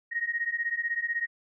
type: beating tone pair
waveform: sine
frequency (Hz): 1864.7 / 1880.7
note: A#6 / A#6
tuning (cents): 0 / +15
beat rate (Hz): 16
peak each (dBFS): -31 / -30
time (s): 0.11-1.27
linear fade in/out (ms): 20
effects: none